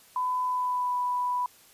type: tone with pitch glide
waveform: sine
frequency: 1004 to 988.5 Hz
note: B5 to B5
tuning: +28 to +1 cents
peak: -25 dBFS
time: 0.16-1.46 s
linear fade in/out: 2 ms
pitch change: -27 cents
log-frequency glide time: 0.45-0.95 s
effects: white hiss -56 dBFS RMS until 1.73 s + resampled to 32000 Hz